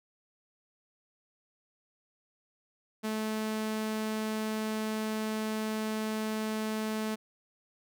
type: tone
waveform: sawtooth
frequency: 217.3 Hz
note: A3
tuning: 21 cents flat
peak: -27 dBFS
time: 3.03-7.16 s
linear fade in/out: 20 ms
effects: none